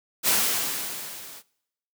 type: noise with level ramp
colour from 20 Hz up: white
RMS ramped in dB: -19 to -44 dBFS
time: 0.23-1.43 s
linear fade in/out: 50 ms
effects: noise-tail reverb RT60 0.8 s tail -23 dB re dry + high-pass 150 Hz 12 dB/octave